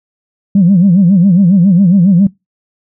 sine tone with vibrato, 185 Hz, F#3, in tune, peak -3 dBFS, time 0.55-2.27 s, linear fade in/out 5 ms, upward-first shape sine, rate 7.3 Hz, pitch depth 170 cents each way, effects noise-tail reverb RT60 0.2 s tail -23 dB re dry + tanh soft clip ceiling 0 dBFS

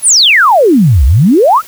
sine exponential two-way sweep, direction down then up, 11175 to 59.2 to 1430 Hz, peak -3 dBFS, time 0.02-1.62 s, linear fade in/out 50 ms, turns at 1.05 s, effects white hiss -34 dBFS RMS until 1.67 s

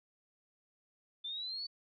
sine exponential sweep, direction up, 3521 to 4538 Hz, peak -38 dBFS, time 1.24-1.67 s, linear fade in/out 10 ms, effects none

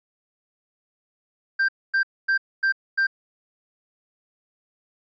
triangle tone bursts, 1576 Hz, G6, 9 cents sharp, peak -16 dBFS, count 5, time 1.59-3.07 s, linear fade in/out 10 ms, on 96 ms, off 250 ms, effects resampled to 16000 Hz

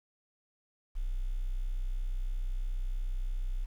sine tone, 31.52 Hz, B0, 36 cents sharp, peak -29 dBFS, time 0.95-3.66 s, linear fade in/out 20 ms, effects tanh soft clip ceiling -26 dBFS + 10-bit

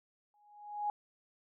sine tone with exponential growth, 830.6 Hz, G#5, in tune, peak -29 dBFS, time 0.34-0.9 s, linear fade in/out 1 ms, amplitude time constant 120 ms, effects none

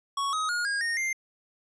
square tone with pitch steps, 1112 / 1262.7 / 1433.8 / 1628.1 / 1848.7 / 2099 Hz, C#6 / D#6 / F6 / G#6 / A#6 / C7, +5 / +25 / +45 / -35 / -15 / +5 cents, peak -27 dBFS, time 0.17-1.13 s, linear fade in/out 5 ms, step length 160 ms, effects resampled to 22050 Hz

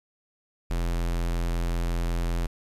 square tone, 42.7 Hz, F1, 38 cents flat, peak -25 dBFS, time 0.7-2.47 s, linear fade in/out 10 ms, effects resampled to 32000 Hz + 10-bit

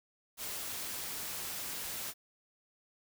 white noise, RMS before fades -40 dBFS, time 0.37-2.14 s, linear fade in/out 50 ms, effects none

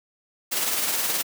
white noise with tremolo, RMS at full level -23 dBFS, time 0.51-1.23 s, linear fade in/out 20 ms, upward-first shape triangle, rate 19 Hz, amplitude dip 45%, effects high-pass 200 Hz 12 dB/octave

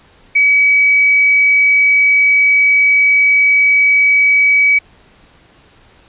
sine tone, 2275 Hz, C#7, 44 cents sharp, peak -7 dBFS, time 0.35-4.79 s, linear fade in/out 10 ms, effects pink hiss -47 dBFS RMS until 6.08 s + resampled to 8000 Hz

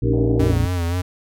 harmonic tone, 58 Hz, A#1, 8 cents flat, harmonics 1 / 2 / 3 / 4 / 5, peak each -23 / -19 / -33 / -32 / -29 dBFS, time 0.02-0.66 s, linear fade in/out 5 ms
sine chord, Eb dominant seventh, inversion third, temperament just, 280 / 311.1 / 388.9 / 466.7 Hz, Db4 / Eb4 / G4 / Bb4, +18 / 0 / -14 / +2 cents, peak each -24 dBFS, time 0.02-0.54 s, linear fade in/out 50 ms
pink band-pass noise, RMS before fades -35 dBFS, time 0.13-0.57 s, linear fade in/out 5 ms, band 410 to 730 Hz, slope 48 dB/octave
square tone with vibrato, 87.31 Hz, F2, in tune, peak -20 dBFS, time 0.39-1.02 s, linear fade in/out 10 ms, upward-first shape sine, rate 3.8 Hz, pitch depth 63 cents each way
effects none

